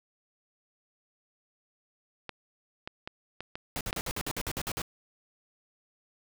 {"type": "clicks", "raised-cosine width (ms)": 0.3, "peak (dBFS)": -20, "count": 6, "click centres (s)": [2.293, 2.875, 3.075, 3.406, 3.555, 3.929]}
{"type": "noise bursts", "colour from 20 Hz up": "pink", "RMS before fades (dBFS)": -34, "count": 11, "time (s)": [3.76, 4.818], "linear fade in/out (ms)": 0, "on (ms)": 48, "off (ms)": 53}
{"effects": []}